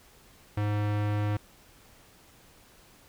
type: tone with low-pass filter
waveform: square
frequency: 104.2 Hz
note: G#2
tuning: 6 cents sharp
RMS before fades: -28 dBFS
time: 0.57-1.37 s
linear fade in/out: 5 ms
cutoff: 2400 Hz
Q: 0.82
effects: pink hiss -57 dBFS RMS until 3.08 s